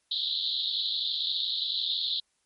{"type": "band-pass noise", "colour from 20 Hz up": "white", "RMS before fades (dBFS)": -30, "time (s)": [0.11, 2.2], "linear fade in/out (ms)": 5, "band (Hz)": [3400, 4200], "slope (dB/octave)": 96, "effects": ["white hiss -73 dBFS RMS until 2.45 s", "MP3 48 kbps"]}